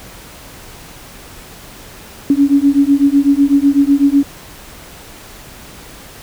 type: beating tone pair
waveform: sine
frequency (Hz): 277.2 / 285.2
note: C#4 / C#4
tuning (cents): 0 / +49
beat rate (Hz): 8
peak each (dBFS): -11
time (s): 2.3-4.23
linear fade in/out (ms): 2
effects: pink hiss -36 dBFS RMS until 6.22 s